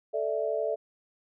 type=chord; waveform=sine; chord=A suspended fourth; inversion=none; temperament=equal; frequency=440 / 587.3 / 659.3 Hz; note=A4 / D5 / E5; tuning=0 / 0 / 0 cents; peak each=-31 dBFS; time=0.13-0.76 s; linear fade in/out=20 ms; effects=none